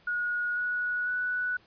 sine tone with pitch steps, 1448 / 1464 / 1480.1 Hz, F#6 / F#6 / F#6, -38 / -19 / 0 cents, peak -27 dBFS, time 0.07-1.57 s, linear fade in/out 5 ms, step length 500 ms, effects pink hiss -61 dBFS RMS until 1.66 s + resampled to 11025 Hz

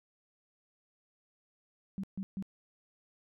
sine tone bursts, 193 Hz, G3, 27 cents flat, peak -34 dBFS, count 3, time 1.98-2.425 s, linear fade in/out 0 ms, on 55 ms, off 140 ms, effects none

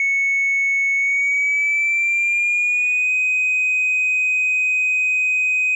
sine tone with pitch glide, 2210 to 2509 Hz, C#7 to D#7, -6 to +14 cents, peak -14 dBFS, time 0-5.75 s, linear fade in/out 2 ms, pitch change +220 cents, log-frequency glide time 0.95-3.12 s, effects tanh soft clip ceiling -13 dBFS

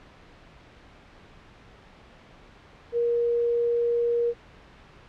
sine tone, 472.8 Hz, A#4, 24 cents sharp, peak -21 dBFS, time 2.92-4.34 s, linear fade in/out 50 ms, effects pink hiss -51 dBFS RMS until 5.08 s + low-pass 3000 Hz 12 dB/octave

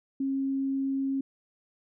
sine tone, 270.8 Hz, C#4, 40 cents flat, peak -26 dBFS, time 0.2-1.21 s, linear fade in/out 5 ms, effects none

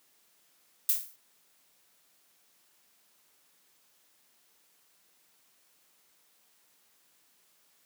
violet noise with exponential decay, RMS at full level -22 dBFS, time 0.89-1.16 s, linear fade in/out 2 ms, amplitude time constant 57 ms, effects white hiss -67 dBFS RMS until 7.85 s + high-pass 150 Hz 12 dB/octave

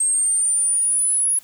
sine exponential sweep, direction up, 8372 to 10548 Hz, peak -16 dBFS, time 0-1.39 s, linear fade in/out 5 ms, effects white hiss -49 dBFS RMS until 1.43 s

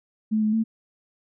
sine tone with pitch steps, 216.8 / 214.4 / 223.1 Hz, A3 / A3 / A3, -25 / -45 / +24 cents, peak -19 dBFS, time 0.31-0.64 s, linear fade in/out 20 ms, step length 110 ms, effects none

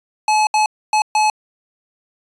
square tone bursts at uneven times, 856 Hz, A5, 48 cents flat, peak -13 dBFS, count 4, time 0.28-0.47 / 0.54-0.66 / 0.93-1.02 / 1.15-1.3 s, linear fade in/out 2 ms, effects resampled to 22050 Hz

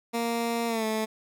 15% pulse tone with pitch glide, 233.1 to 218.7 Hz, A#3 to A3, 0 to -10 cents, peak -20 dBFS, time 0.13-1.06 s, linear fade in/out 20 ms, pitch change -110 cents, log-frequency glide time 0.67-0.85 s, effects none

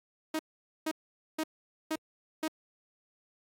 sawtooth tone bursts, 314.6 Hz, D#4, 19 cents sharp, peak -26 dBFS, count 5, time 0.34-2.48 s, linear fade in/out 5 ms, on 52 ms, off 470 ms, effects AAC 48 kbps

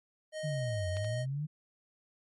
square tone, 622.3 Hz, D#5, in tune, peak -37 dBFS, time 0.32-1.26 s, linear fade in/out 50 ms
sine linear two-way sweep, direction down then up, 155.56 to 87.8 to 155.56 Hz, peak -32 dBFS, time 0.43-1.47 s, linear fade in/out 20 ms, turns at 0.89 s
clicks, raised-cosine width 0.2 ms, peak -27 / -31 dBFS, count 2, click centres 0.969 / 1.046 s
effects MP3 48 kbps

